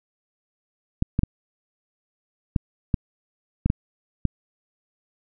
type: clicks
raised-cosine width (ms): 5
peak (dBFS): -7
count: 8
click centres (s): 1.024 / 1.191 / 1.234 / 2.562 / 2.942 / 3.66 / 3.701 / 4.253
effects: none